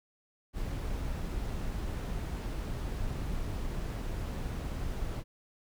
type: noise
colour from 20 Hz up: brown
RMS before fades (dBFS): -35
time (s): 0.53-5.24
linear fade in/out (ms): 50
effects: none